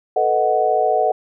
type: chord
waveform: sine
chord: B dominant seventh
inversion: third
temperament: equal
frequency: 440 / 493.9 / 622.3 / 740 Hz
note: A4 / B4 / D#5 / F#5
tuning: 0 / 0 / 0 / 0 cents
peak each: -21 / -23 / -20 / -17 dBFS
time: 0.16-1.12 s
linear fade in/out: 5 ms
effects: none